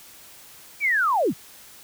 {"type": "linear sweep", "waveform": "sine", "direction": "down", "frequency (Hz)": [2394, 98], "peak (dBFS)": -18, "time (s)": [0.8, 1.34], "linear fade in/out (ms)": 50, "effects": ["white hiss -47 dBFS RMS until 1.83 s"]}